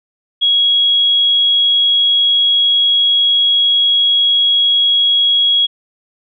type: tone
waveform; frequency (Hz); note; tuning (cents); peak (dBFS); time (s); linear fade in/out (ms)
sine; 3317; G#7; -3; -9; 0.41-5.67; 20
effects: none